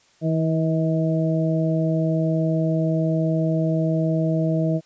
harmonic tone with a mistuned harmonic, 161.2 Hz, E3, 38 cents flat, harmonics 1 / 2 / 3 / 4, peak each -20 / -25 / -31 / -26 dBFS, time 0.21-4.81 s, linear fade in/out 50 ms, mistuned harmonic 4, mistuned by -19 cents, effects white hiss -58 dBFS RMS until 4.85 s + resampled to 16000 Hz

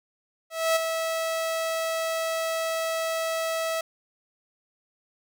sawtooth tone with ADSR envelope, 651 Hz, E5, 22 cents flat, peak -15 dBFS, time 0.5-3.81 s, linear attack 260 ms, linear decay 14 ms, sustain -7 dB, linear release 4 ms, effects none

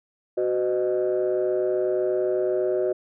sine tone cluster, 371.3 / 507 / 615 Hz, F#4 / B4 / D#5, +6 / +45 / -20 cents, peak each -22 / -27 / -25 dBFS, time 0.37-2.93 s, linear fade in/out 10 ms, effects tanh soft clip ceiling -15 dBFS

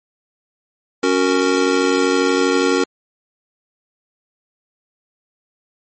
square chord, F# major, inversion second, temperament just, 277.5 / 370 / 462.5 Hz, C#4 / F#4 / A#4, +2 / 0 / -14 cents, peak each -19 dBFS, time 1.03-2.84 s, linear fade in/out 5 ms, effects MP3 32 kbps

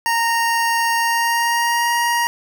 25% pulse tone with pitch glide, 926 to 944.9 Hz, A#5 to A#5, -12 to +23 cents, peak -12 dBFS, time 0.06-2.27 s, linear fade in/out 0 ms, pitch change +35 cents, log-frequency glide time 0.97-1.92 s, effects none

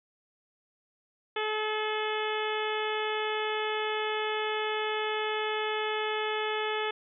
harmonic tone, 429.9 Hz, A4, 40 cents flat, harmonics 1 / 2 / 3 / 4 / 5 / 6 / 7 / 8, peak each -32 / -35 / -37 / -38 / -39 / -40 / -40 / -41 dBFS, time 1.36-6.91 s, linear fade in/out 5 ms, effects none

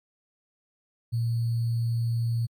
sine tone with sample-and-hold, 116.54 Hz, A#2, in tune, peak -23 dBFS, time 1.12-2.47 s, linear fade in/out 20 ms, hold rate 4410 Hz, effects MP3 96 kbps

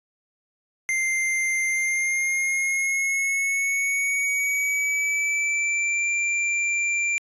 square tone with pitch glide, 2093 to 2363 Hz, C7 to D7, 0 to +10 cents, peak -22 dBFS, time 0.89-7.18 s, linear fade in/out 0 ms, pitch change +210 cents, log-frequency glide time 1.68-6.1 s, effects resampled to 24000 Hz

